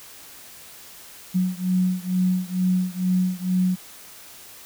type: beating tone pair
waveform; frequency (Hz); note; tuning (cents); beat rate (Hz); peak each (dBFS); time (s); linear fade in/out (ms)
sine; 182.6 / 184.8; F#3 / F#3; -23 / -2; 2.2; -22 / -23; 1.34-3.76; 20
effects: white hiss -44 dBFS RMS until 4.65 s